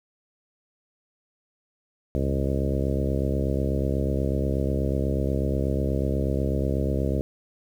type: harmonic tone with a mistuned harmonic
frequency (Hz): 68.2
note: C#2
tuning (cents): -28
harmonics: 1 / 2 / 3 / 4 / 5 / 6 / 7 / 8 / 9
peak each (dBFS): -26 / -29 / -31 / -32 / -33 / -34 / -34 / -35 / -36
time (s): 2.15-7.21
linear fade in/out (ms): 0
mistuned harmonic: 1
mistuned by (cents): +71
effects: 9-bit